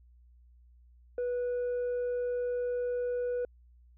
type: tone with tanh clipping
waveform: sine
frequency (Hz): 490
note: B4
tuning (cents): -14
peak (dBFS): -30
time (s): 1.18-3.45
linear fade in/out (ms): 2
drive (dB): 2
effects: added 60 Hz sine -56 dBFS peak until 3.97 s